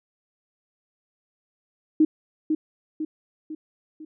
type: tone with echo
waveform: sine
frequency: 311.2 Hz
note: D#4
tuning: in tune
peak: -13 dBFS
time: 2-2.05 s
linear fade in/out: 5 ms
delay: 500 ms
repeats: 4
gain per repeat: -6 dB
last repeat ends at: 4.05 s
effects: none